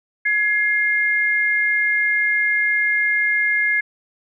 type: tone pair together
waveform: sine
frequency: 1682 / 2119 Hz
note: G#6 / C7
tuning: +22 / +21 cents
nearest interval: major third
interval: 399 cents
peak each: -19 / -18 dBFS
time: 0.25-3.81 s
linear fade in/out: 10 ms
effects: none